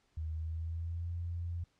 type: tone with pitch glide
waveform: sine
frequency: 79.1 to 85.76 Hz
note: D#2 to F2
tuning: +29 to -31 cents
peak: -35 dBFS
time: 0.17-1.64 s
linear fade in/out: 5 ms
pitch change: +140 cents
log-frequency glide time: 0.32-1.1 s
effects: pink hiss -74 dBFS RMS until 1.79 s + low-pass 7000 Hz 12 dB/octave